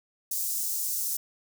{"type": "high-pass noise", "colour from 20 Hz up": "white", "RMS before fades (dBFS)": -30, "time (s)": [0.31, 1.17], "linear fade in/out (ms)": 5, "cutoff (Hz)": 5800, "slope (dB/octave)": 24, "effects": []}